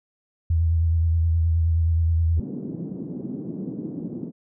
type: tone with vibrato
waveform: sine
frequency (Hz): 82.41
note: E2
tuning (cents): 0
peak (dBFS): -17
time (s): 0.5-2.4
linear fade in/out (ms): 5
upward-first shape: triangle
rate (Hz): 9.5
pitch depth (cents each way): 47
type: band-pass noise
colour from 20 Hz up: white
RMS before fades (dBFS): -32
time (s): 2.36-4.32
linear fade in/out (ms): 50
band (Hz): 160 to 290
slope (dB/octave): 24
effects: none